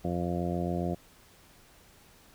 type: harmonic tone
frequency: 87.31 Hz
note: F2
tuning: in tune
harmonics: 1 / 2 / 3 / 4 / 5 / 6 / 7 / 8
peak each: -36 / -32 / -38 / -36 / -43 / -40 / -40 / -38 dBFS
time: 0.04-0.95 s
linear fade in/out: 10 ms
effects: pink hiss -58 dBFS RMS until 2.34 s